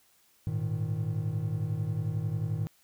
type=chord; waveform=triangle; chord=Ab suspended second; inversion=none; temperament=equal with one note detuned; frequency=103.83 / 115 / 155.56 Hz; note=Ab2 / Bb2 / Eb3; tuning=0 / -23 / 0 cents; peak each=-31 dBFS; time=0.47-2.67 s; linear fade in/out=0 ms; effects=white hiss -65 dBFS RMS until 2.83 s